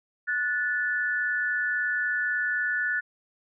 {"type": "tone pair together", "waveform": "sine", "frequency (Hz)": [1469, 1745.3], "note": ["F#6", "A6"], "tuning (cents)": [-13, -15], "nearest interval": "minor third", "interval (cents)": 298, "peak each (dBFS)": -27, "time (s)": [0.27, 3.01], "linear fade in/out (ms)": 20, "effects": []}